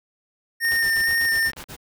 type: tone with vibrato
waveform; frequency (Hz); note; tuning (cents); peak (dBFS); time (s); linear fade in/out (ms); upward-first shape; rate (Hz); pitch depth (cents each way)
square; 1824; A#6; -38; -19; 0.6-1.52; 50; square; 2.2; 14
type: click train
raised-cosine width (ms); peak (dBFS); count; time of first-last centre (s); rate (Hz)
0.3; -23; 29; 0.65-1.639; 28.3
type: noise bursts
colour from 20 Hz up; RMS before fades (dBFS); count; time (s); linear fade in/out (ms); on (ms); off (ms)
pink; -37; 9; 0.7-1.766; 20; 82; 41
effects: none